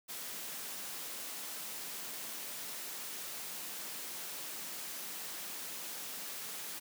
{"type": "high-pass noise", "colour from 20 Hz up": "white", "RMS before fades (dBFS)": -43, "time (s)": [0.08, 6.8], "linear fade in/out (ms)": 20, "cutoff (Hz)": 150, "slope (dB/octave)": 24, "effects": []}